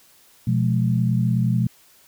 sine chord, F diminished, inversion second, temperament equal with one note detuned, 123.47 / 174.61 / 211.3 Hz, Cb3 / F3 / Ab3, 0 / 0 / +30 cents, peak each -19 / -23 / -24 dBFS, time 0.47-1.67 s, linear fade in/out 5 ms, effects white hiss -54 dBFS RMS until 2.07 s

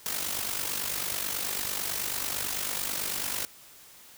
white noise with amplitude modulation, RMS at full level -29 dBFS, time 0.06-3.45 s, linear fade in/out 0 ms, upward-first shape sine, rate 49.1 Hz, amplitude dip 65%, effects white hiss -52 dBFS RMS until 4.17 s

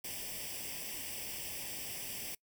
white noise with comb filter, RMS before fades -42 dBFS, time 0.04-2.35 s, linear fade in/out 5 ms, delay 0.37 ms, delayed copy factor +0.8, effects noise-tail reverb RT60 0.1 s tail -25 dB re dry

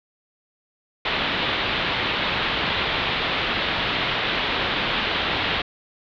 white low-pass noise, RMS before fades -24 dBFS, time 1.05-5.62 s, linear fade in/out 5 ms, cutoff 3800 Hz, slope 48 dB/octave, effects none

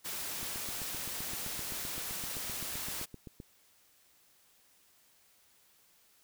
white noise, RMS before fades -39 dBFS, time 0.04-3.06 s, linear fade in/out 20 ms
click train, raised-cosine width 3 ms, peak -32 dBFS, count 24, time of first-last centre 0.43-3.402 s, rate 7.74 Hz
effects white hiss -66 dBFS RMS until 6.23 s

